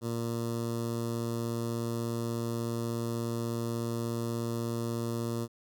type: tone with notch filter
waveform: 15% pulse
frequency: 116.54 Hz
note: A#2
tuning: in tune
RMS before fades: -33 dBFS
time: 0.01-5.48 s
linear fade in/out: 50 ms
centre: 2200 Hz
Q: 0.67
effects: none